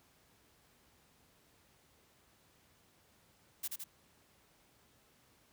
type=noise with echo; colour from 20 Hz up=blue; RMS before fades=-38 dBFS; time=3.63-3.68 s; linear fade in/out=10 ms; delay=81 ms; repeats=2; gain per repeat=-3 dB; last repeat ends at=3.842 s; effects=pink hiss -68 dBFS RMS until 5.52 s + high-pass 60 Hz 12 dB/octave